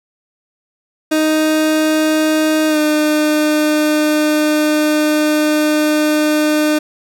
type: tone with pitch glide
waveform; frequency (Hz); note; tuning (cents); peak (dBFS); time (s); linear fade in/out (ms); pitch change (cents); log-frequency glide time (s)
30% pulse; 311.1 to 303.8; D#4 to D#4; 0 to -41; -9; 1.11-6.79; 10; -41; 2.68-2.78
effects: none